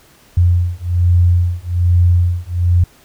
sine beating tone pair, 87.31 / 88.51 Hz, F2 / F2, 0 / +24 cents, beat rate 1.2 Hz, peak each -13 dBFS, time 0.37-2.84 s, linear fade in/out 5 ms, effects pink hiss -48 dBFS RMS until 3.04 s

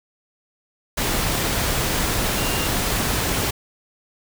sine tone in noise, 2794 Hz, F7, in tune, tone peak -31 dBFS, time 2.37-2.68 s, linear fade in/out 10 ms, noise pink, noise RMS -22 dBFS, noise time 0.97-3.51 s, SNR -12 dB, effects none

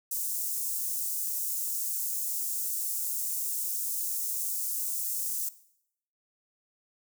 white high-pass noise, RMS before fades -32 dBFS, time 0.11-5.49 s, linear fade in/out 5 ms, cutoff 6800 Hz, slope 24 dB/octave, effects noise-tail reverb RT60 0.7 s tail -17 dB re dry

